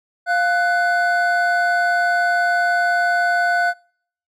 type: tone pair together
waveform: triangle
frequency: 701 / 1491 Hz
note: F5 / F#6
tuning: +6 / +13 cents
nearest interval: octave + minor second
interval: 1307 cents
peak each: -16 dBFS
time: 0.26-3.74 s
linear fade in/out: 50 ms
effects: noise-tail reverb RT60 0.6 s tail -26 dB re dry